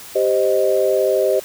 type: chord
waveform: sine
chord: C minor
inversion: second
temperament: equal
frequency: 392 / 523.3 / 622.3 Hz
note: G4 / C5 / Eb5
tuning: 0 / 0 / 0 cents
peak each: -18 dBFS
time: 0.15-1.4 s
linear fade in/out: 10 ms
effects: white hiss -37 dBFS RMS until 1.44 s